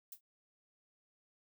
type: noise with exponential decay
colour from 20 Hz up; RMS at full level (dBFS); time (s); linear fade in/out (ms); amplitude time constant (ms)
violet; -42; 0.12-0.21; 5; 18
effects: none